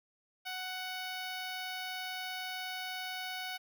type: tone with notch filter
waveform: 10% pulse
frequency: 743 Hz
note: F#5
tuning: 7 cents sharp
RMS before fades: -40 dBFS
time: 0.45-3.58 s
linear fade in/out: 20 ms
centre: 8900 Hz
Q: 1.7
effects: none